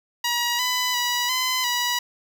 10% pulse tone with pitch steps, 957 / 999 / 974 / 1019 / 973 Hz, A#5 / B5 / B5 / C6 / B5, +45 / +20 / -24 / -46 / -26 cents, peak -13 dBFS, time 0.24-1.99 s, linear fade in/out 5 ms, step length 350 ms, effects none

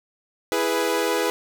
sawtooth chord, E major, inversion none, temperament equal with one note detuned, 331.2 / 415.3 / 493.9 Hz, E4 / G#4 / B4, +8 / 0 / 0 cents, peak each -23 / -21 / -20 dBFS, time 0.52-1.3 s, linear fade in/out 0 ms, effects none

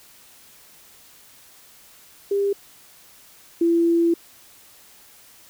sine tone pair in turn, 400 / 337.2 Hz, G4 / E4, +35 / +39 cents, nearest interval minor third, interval 296 cents, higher first, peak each -18 / -15 dBFS, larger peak second, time 2.31-2.53 / 3.61-4.14 s, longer second, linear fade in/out 5 ms, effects white hiss -50 dBFS RMS until 5.49 s

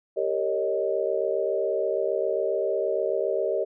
sine chord, Eb dominant seventh, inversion first, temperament equal with one note detuned, 392 / 458.9 / 554.4 / 622.3 Hz, G4 / Bb4 / Db5 / Eb5, 0 / -27 / 0 / 0 cents, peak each -28 / -29 / -29 / -28 dBFS, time 0.16-3.65 s, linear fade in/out 20 ms, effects none

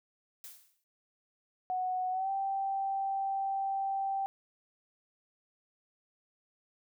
blue noise with exponential decay, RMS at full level -44 dBFS, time 0.44-0.84 s, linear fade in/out 0 ms, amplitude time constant 86 ms
sine tone with pitch glide, 739 to 781.1 Hz, F#5 to G5, -2 to -6 cents, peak -30 dBFS, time 1.7-4.26 s, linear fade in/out 0 ms, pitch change +96 cents, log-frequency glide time 2.11-2.3 s
effects none

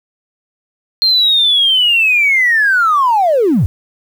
triangle linear sweep, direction down, 4217 to 72 Hz, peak -5 dBFS, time 1.02-3.66 s, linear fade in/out 0 ms, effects tanh soft clip ceiling -6 dBFS + 7-bit

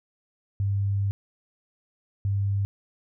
sine tone pair in turn, 99.5 / 99.5 Hz, G2 / G2, +26 / +26 cents, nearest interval unison, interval 0 cents, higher neither, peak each -22 dBFS, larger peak neither, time 0.6-1.11 / 2.25-2.65 s, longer first, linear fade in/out 0 ms, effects none

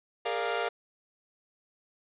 sawtooth chord, Bb dominant seventh, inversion third, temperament equal with one note detuned, 410.5 / 466.2 / 587.3 / 698.5 Hz, Ab4 / Bb4 / D5 / F5, -20 / 0 / 0 / 0 cents, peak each -32 / -29 / -33 / -29 dBFS, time 0.25-0.69 s, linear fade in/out 10 ms, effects resampled to 8000 Hz + 10-bit

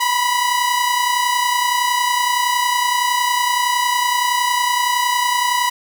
sawtooth tone pair together, 973 / 1003.8 Hz, B5 / B5, -26 / +28 cents, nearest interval minor second, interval 54 cents, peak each -13 / -17 dBFS, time 0-5.7 s, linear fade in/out 10 ms, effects none

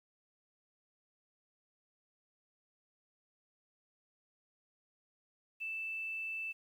sine tone, 2645 Hz, E7, 5 cents sharp, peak -37 dBFS, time 5.6-6.53 s, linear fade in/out 20 ms, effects 11-bit

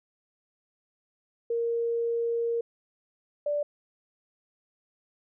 sine tone pair in turn, 466.1 / 585.6 Hz, A#4 / D5, 0 / -5 cents, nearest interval major third, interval 395 cents, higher second, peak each -25 dBFS, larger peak neither, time 1.5-2.61 / 3.46-3.63 s, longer first, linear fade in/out 5 ms, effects none

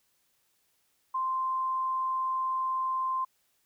sine tone, 1044 Hz, C6, 4 cents flat, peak -27 dBFS, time 1.14-3.25 s, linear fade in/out 10 ms, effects white hiss -72 dBFS RMS until 3.65 s

